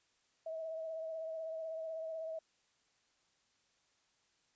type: tone with vibrato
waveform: sine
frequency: 644 Hz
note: E5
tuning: 41 cents flat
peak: -39 dBFS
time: 0.46-2.39 s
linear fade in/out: 5 ms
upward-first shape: triangle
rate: 16 Hz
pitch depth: 33 cents each way
effects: white hiss -75 dBFS RMS until 4.55 s + resampled to 16000 Hz